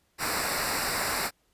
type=noise with comb filter; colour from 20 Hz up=pink; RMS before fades=-29 dBFS; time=0.18-1.31 s; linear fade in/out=50 ms; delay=0.31 ms; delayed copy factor=-0.8; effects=pink hiss -70 dBFS RMS until 1.53 s + resampled to 32000 Hz